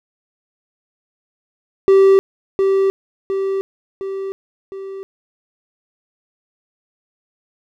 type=tone with echo; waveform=triangle; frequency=388.2 Hz; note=G4; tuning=17 cents flat; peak=-5 dBFS; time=1.88-2.19 s; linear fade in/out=0 ms; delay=710 ms; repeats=4; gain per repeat=-5 dB; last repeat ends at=5.03 s; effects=none